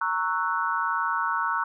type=chord; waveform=sine; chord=F# dominant seventh; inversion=first; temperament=equal with one note detuned; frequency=927 / 1108.7 / 1318.5 / 1480 Hz; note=A#5 / C#6 / E6 / F#6; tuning=-10 / 0 / 0 / 0 cents; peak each=-29 dBFS; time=0.01-1.64 s; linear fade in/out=5 ms; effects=none